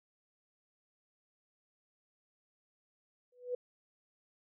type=tone with exponential growth; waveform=sine; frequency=493.9 Hz; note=B4; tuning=in tune; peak=-30 dBFS; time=3.32-3.55 s; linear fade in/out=5 ms; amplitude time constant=49 ms; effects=none